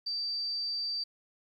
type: tone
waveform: sine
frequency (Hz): 4653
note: D8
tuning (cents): -17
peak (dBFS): -31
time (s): 0.06-1.04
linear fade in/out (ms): 10
effects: 11-bit